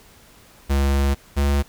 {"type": "tone pair in turn", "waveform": "square", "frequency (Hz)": [69.3, 70.63], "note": ["C#2", "C#2"], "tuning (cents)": [0, 33], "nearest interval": "unison", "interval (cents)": 33, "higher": "second", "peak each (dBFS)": -17, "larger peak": "neither", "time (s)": [[0.69, 1.15], [1.36, 1.63]], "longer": "first", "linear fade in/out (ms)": 20, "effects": ["pink hiss -50 dBFS RMS until 1.68 s"]}